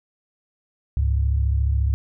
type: tone pair together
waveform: sine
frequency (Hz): 69.81 / 104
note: C#2 / G#2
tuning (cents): +13 / +3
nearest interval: perfect fifth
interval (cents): 690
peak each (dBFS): -18 / -24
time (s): 0.97-1.94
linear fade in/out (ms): 0
effects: none